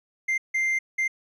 triangle tone bursts at uneven times, 2093 Hz, C7, in tune, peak -20 dBFS, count 3, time 0.28-0.38 / 0.54-0.79 / 0.98-1.08 s, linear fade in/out 10 ms, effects resampled to 22050 Hz

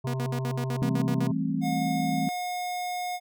harmonic tone, 131.2 Hz, C3, 5 cents sharp, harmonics 1 / 3 / 5 / 7 / 8, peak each -28 / -38 / -42 / -45 / -46 dBFS, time 0.04-1.32 s, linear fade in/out 10 ms
sawtooth tone bursts, 241.3 Hz, B3, 40 cents flat, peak -27 dBFS, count 10, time 0.07-1.27 s, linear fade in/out 2 ms, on 66 ms, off 60 ms
sine chord, A minor seventh, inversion second, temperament just, 165 / 198 / 220 / 264 Hz, E3 / G3 / A3 / C4, +2 / +18 / 0 / +16 cents, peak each -30 / -32 / -32 / -29 dBFS, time 0.82-2.29 s, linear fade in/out 0 ms
square tone, 720 Hz, F#5, 47 cents flat, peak -30 dBFS, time 1.61-3.2 s, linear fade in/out 50 ms
effects none

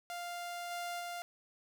sawtooth tone with level steps, 698.5 Hz, F5, in tune, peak -36 / -34 / -36 dBFS, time 0.1-1.22 s, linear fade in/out 0 ms, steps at 0.7 / 0.99 s, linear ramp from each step 20 ms, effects none

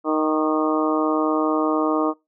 harmonic tone with a mistuned harmonic, 155.56 Hz, D#3, in tune, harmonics 2 / 3 / 4 / 5 / 6 / 7 / 8, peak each -21 / -25 / -26 / -30 / -31 / -28 / -28 dBFS, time 0.04-2.14 s, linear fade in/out 50 ms, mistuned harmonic 8, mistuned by -30 cents, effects noise-tail reverb RT60 0.2 s tail -22 dB re dry

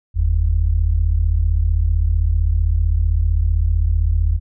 sine tone pair together, 45.52 / 81.1 Hz, F#1 / E2, -28 / -28 cents, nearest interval minor seventh, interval 1000 cents, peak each -16 dBFS, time 0.14-4.4 s, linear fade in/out 50 ms, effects none

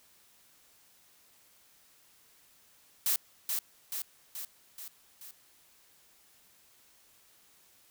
blue noise with echo, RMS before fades -28 dBFS, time 3.06-3.16 s, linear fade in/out 2 ms, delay 430 ms, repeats 5, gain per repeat -4 dB, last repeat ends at 5.31 s, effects white hiss -63 dBFS RMS until 7.9 s

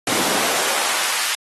pink noise with high-pass filter sweep, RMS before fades -21 dBFS, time 0.07-1.35 s, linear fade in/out 2 ms, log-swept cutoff 230 to 1600 Hz, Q 0.8, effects AAC 32 kbps

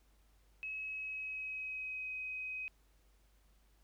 sine tone with pitch glide, 2569 to 2522 Hz, E7 to D#7, -45 to +23 cents, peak -39 dBFS, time 0.63-2.68 s, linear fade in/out 0 ms, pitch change -32 cents, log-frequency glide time 0.76-2.12 s, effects added 50 Hz sine -66 dBFS peak until 3.83 s + pink hiss -74 dBFS RMS until 3.83 s

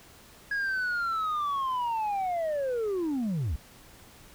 sine linear sweep, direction down, 1661.2 to 58.27 Hz, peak -24 dBFS, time 0.51-3.56 s, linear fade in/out 5 ms, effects tanh soft clip ceiling -26 dBFS + pink hiss -53 dBFS RMS until 4.34 s

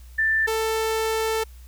sine / sawtooth tone pair in turn, 1773 / 443.2 Hz, A6 / A4, +13 / +13 cents, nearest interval 2 octaves, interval 2400 cents, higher first, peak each -18 dBFS, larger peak neither, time 0.18-0.47 / 0.47-1.44 s, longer second, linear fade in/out 10 ms, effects added 61 Hz sine -41 dBFS peak until 1.67 s + white hiss -56 dBFS RMS until 1.67 s

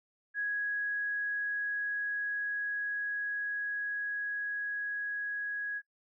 sine tone with level ramp, 1663 Hz, G#6, 2 cents sharp, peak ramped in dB -30 to -33 dBFS, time 0.34-5.82 s, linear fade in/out 50 ms, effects noise-tail reverb RT60 0.1 s tail -22 dB re dry

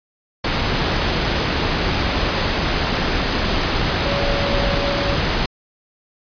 sine tone in noise, 565 Hz, C#5, 33 cents sharp, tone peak -23 dBFS, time 4.05-5.16 s, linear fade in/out 5 ms, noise pink, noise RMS -19 dBFS, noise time 0.44-5.46 s, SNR -7 dB, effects resampled to 11025 Hz

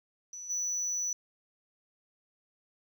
sine tone with level steps, 5940 Hz, F#8, 6 cents sharp, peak -40 / -28 dBFS, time 0.33-1.13 s, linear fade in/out 2 ms, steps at 0.49 s, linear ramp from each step 20 ms, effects tanh soft clip ceiling -28 dBFS + 11-bit

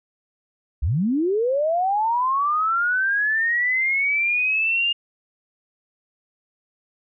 sine linear sweep, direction up, 55.1 to 2835 Hz, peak -18 dBFS, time 0.82-4.93 s, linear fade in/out 10 ms, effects none

